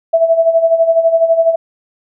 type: tone with tremolo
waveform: sine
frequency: 659.3 Hz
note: E5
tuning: in tune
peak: -5 dBFS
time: 0.13-1.56 s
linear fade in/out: 10 ms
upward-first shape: sine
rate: 12 Hz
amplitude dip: 70%
effects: none